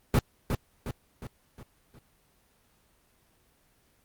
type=noise with echo; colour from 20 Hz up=brown; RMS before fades=-21 dBFS; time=0.14-0.19 s; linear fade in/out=2 ms; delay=360 ms; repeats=5; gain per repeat=-6 dB; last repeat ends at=1.99 s; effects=pink hiss -66 dBFS RMS until 4.04 s + Opus 24 kbps